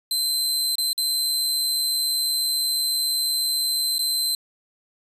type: tone with dropouts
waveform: sawtooth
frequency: 4087 Hz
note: C8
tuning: 41 cents flat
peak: -18 dBFS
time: 0.11-4.35 s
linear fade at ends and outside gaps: 2 ms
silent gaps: 0.755-0.782 / 0.931-0.978 / 3.983-3.991 s
effects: resampled to 32000 Hz